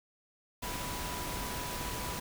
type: tone in noise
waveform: sine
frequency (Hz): 984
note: B5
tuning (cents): -7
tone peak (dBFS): -43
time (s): 0.62-2.2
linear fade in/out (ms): 10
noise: pink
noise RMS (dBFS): -38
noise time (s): 0.62-2.2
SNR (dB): -8
effects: none